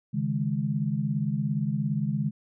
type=chord; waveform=sine; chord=C# suspended second; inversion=none; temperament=just; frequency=138.59 / 155.92 / 207.9 Hz; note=C#3 / D#3 / G#3; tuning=0 / +4 / +2 cents; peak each=-29 dBFS; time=0.13-2.31 s; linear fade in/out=20 ms; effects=none